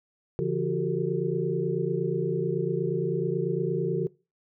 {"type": "tone cluster", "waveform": "sine", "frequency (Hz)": [142.2, 169.8, 362.3, 391.2, 451.6], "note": ["C#3", "F3", "F#4", "G4", "A4"], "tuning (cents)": [45, -48, -36, -4, 45], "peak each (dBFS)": -31, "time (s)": [0.39, 4.07], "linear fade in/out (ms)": 0, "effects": ["noise-tail reverb RT60 0.3 s tail -21 dB re dry"]}